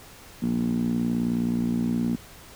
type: tone with band-pass filter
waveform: 10% pulse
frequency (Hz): 59.1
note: A#1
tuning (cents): +24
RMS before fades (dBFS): -25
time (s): 0.42-2.16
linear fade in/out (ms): 10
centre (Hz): 220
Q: 5.1
effects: pink hiss -47 dBFS RMS until 2.55 s